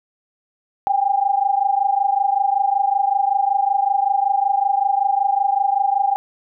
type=tone pair together; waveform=sine; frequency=784 / 809.3 Hz; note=G5 / G#5; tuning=0 / -45 cents; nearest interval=minor second; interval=55 cents; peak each=-18 dBFS; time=0.87-6.16 s; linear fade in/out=0 ms; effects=none